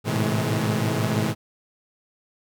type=tone cluster; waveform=sawtooth; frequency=106.7 / 112.8 / 129.5 / 161.5 / 211.2 Hz; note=G#2 / A2 / C3 / E3 / G#3; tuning=+47 / +44 / -17 / -35 / +29 cents; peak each=-24 dBFS; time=0.04-1.35 s; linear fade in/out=50 ms; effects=none